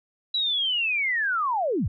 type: linear sweep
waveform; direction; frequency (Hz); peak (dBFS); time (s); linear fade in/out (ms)
sine; down; 3951 to 56.4; -22; 0.34-1.88; 5
effects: none

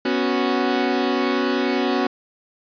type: chord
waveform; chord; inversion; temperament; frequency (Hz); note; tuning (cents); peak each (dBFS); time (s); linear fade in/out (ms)
sawtooth; B suspended second; none; equal; 246.9 / 277.2 / 370; B3 / C#4 / F#4; 0 / 0 / 0; -19; 0.05-2.07; 5
effects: resampled to 11025 Hz

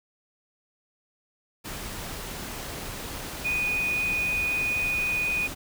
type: tone in noise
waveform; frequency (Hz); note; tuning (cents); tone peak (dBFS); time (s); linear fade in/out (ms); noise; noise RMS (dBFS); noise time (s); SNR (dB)
sine; 2476; D#7; -9; -24; 3.44-5.48; 20; pink; -36; 1.64-5.55; +9
effects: none

